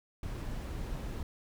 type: noise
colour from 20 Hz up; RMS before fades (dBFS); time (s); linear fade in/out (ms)
brown; -38; 0.23-1.23; 2
effects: none